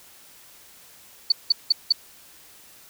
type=tone bursts; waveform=sine; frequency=4490 Hz; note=C#8; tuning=21 cents sharp; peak=-13 dBFS; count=4; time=1.3-1.924 s; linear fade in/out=5 ms; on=21 ms; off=180 ms; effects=white hiss -50 dBFS RMS until 2.89 s